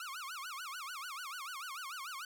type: tone with vibrato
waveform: sawtooth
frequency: 1264 Hz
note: D#6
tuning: 27 cents sharp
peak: -38 dBFS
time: 0-2.25 s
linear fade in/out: 2 ms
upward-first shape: sine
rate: 6.8 Hz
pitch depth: 300 cents each way
effects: none